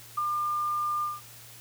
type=tone with ADSR envelope; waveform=sine; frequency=1200 Hz; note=D6; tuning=37 cents sharp; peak=-23 dBFS; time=0.17-1.21 s; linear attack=12 ms; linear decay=10 ms; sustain=-3 dB; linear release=180 ms; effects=added 116 Hz sine -54 dBFS peak until 1.6 s + white hiss -49 dBFS RMS until 1.6 s